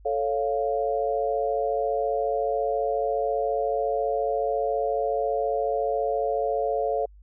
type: chord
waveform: sine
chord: A augmented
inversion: none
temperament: equal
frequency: 440 / 554.4 / 698.5 Hz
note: A4 / C#5 / E#5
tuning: 0 / 0 / 0 cents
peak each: -27 dBFS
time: 0.05-7.06 s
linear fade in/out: 10 ms
effects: added 50 Hz sine -47 dBFS peak until 7.22 s